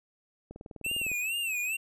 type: click train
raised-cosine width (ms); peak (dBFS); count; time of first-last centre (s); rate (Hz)
2; -30; 13; 0.51-1.116; 19.8
type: tone with vibrato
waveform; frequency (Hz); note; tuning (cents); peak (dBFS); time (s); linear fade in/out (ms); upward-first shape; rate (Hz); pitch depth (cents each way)
square; 2621; E7; -11; -30; 0.84-1.77; 10; sine; 2.3; 130
effects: none